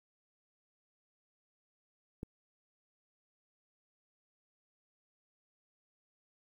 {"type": "click", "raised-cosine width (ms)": 3, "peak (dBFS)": -27, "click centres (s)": 2.231, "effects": ["10-bit"]}